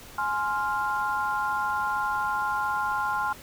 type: chord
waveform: sine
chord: F minor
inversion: first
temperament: just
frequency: 838.1 / 1047.7 / 1396.9 Hz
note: Ab5 / C6 / F6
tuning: +16 / +2 / 0 cents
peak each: -29 dBFS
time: 0.18-3.33 s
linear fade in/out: 5 ms
effects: pink hiss -46 dBFS RMS until 3.42 s